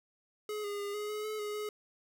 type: tone with pitch steps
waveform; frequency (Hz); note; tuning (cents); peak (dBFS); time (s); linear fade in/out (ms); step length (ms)
square; 422.5 / 408.9 / 405.9 / 418.3 / 423.4 / 430.1 / 417.7 / 421.6; G#4 / G#4 / G#4 / G#4 / G#4 / A4 / G#4 / G#4; +30 / -27 / -40 / +12 / +33 / -39 / +10 / +26; -36; 0.49-1.69; 2; 150
effects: none